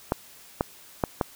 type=clicks; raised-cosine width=1 ms; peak=-8 dBFS; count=4; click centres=0.121 / 0.609 / 1.038 / 1.212 s; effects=white hiss -50 dBFS RMS until 1.35 s